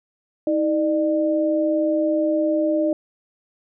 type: tone pair together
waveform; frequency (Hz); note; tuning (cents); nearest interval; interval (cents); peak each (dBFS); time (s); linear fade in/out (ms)
sine; 318.4 / 601.1; D#4 / D5; +40 / +40; major seventh; 1100; -20; 0.47-2.93; 2
effects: none